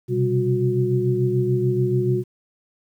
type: tone cluster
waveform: sine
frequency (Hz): 126.2 / 133.1 / 195.3 / 363.4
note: B2 / C3 / G3 / F#4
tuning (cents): +38 / +30 / -6 / -31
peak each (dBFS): -21 / -26 / -28 / -21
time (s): 0.08-2.24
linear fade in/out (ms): 50
effects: 9-bit